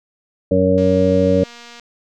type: harmonic tone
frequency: 93.3 Hz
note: F#2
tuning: 15 cents sharp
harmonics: 1 / 2 / 3 / 5 / 6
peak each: -21 / -18 / -19 / -17 / -16 dBFS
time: 0.51-1.44 s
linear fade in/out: 5 ms
type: click train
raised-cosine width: 0.2 ms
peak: -22 dBFS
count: 242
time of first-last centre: 0.78-1.797 s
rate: 237 Hz
effects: none